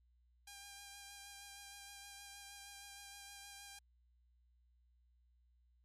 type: tone with vibrato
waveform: 5% pulse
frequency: 802 Hz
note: G5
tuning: 39 cents sharp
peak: -40 dBFS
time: 0.47-3.79 s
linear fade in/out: 5 ms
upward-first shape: sine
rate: 6.4 Hz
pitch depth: 16 cents each way
effects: added 60 Hz sine -69 dBFS peak until 5.84 s + MP3 64 kbps